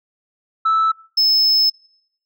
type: tone pair in turn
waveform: sine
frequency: 1314 / 5215 Hz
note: E6 / E8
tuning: -6 / -19 cents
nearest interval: 2 octaves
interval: 2387 cents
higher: second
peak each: -11 / -9 dBFS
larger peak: second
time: 0.65-0.92 / 1.17-1.7 s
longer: second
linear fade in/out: 10 ms
effects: noise-tail reverb RT60 0.7 s tail -26 dB re dry + tanh soft clip ceiling -11 dBFS